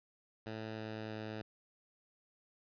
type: tone with pitch steps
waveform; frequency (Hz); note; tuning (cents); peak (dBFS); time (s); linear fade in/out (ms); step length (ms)
10% pulse; 110 / 109.37 / 108.74; A2 / A2 / A2; 0 / -10 / -20; -33; 0.46-1.42; 5; 320
effects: resampled to 11025 Hz